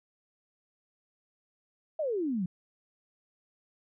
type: exponential sweep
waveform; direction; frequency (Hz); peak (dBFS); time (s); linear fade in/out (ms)
sine; down; 659.3 to 170; -28; 1.99-2.46; 5
effects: none